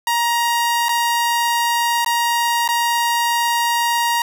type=tone with dropouts; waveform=sawtooth; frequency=942 Hz; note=A#5; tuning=18 cents sharp; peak=-12 dBFS; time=0.07-4.22 s; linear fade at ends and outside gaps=2 ms; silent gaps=0.885-0.891 / 2.047-2.061 / 2.678-2.688 s; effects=none